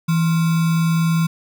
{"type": "tone with sample-and-hold", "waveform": "sine", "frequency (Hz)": 164.81, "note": "E3", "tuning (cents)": 0, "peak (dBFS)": -14, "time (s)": [0.08, 1.27], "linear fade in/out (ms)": 10, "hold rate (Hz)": 1225, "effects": []}